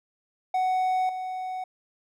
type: tone with level steps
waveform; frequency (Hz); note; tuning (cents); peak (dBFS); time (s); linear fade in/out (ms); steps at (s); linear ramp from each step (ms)
triangle; 744; F#5; +9; -20 / -28; 0.54-1.64; 5; 1.09; 2
effects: none